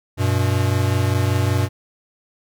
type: tone pair together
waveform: square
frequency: 96.1 / 121.28 Hz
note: G2 / B2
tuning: -34 / -31 cents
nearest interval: major third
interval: 403 cents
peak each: -19 / -21 dBFS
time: 0.17-1.69 s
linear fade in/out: 50 ms
effects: none